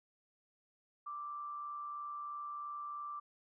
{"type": "tone with amplitude modulation", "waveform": "sine", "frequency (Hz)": 1174.7, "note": "D6", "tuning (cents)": 0, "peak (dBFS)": -39, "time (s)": [1.06, 3.2], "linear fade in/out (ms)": 10, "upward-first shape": "sine", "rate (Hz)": 143, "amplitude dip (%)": 35, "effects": []}